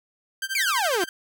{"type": "tone with tremolo", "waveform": "sawtooth", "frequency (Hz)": 1568, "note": "G6", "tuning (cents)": 0, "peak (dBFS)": -21, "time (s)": [0.42, 1.09], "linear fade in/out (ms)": 2, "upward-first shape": "sine", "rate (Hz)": 12, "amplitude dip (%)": 95}
{"type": "exponential sweep", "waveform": "sawtooth", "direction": "down", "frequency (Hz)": [2448, 330], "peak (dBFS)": -18, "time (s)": [0.55, 1.04], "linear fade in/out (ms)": 2}
{"effects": []}